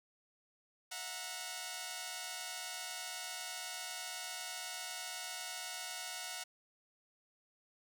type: tone cluster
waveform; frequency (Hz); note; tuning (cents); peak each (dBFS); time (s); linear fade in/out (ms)
5% pulse; 660 / 732 / 930; E5 / F#5 / A#5; +2 / -19 / -4; -38 / -32 / -36; 0.91-6.44; 10
effects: none